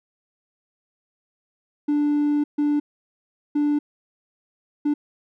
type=tone bursts at uneven times; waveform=triangle; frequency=293.7 Hz; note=D4; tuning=in tune; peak=-15 dBFS; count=4; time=1.88-2.44 / 2.58-2.8 / 3.55-3.79 / 4.85-4.94 s; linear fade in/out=10 ms; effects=tanh soft clip ceiling -12 dBFS